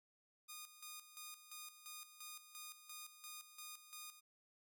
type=tone with tremolo; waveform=5% pulse; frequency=1228 Hz; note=D#6; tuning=23 cents flat; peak=-38 dBFS; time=0.48-4.21 s; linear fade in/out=20 ms; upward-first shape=square; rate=2.9 Hz; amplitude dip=70%; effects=none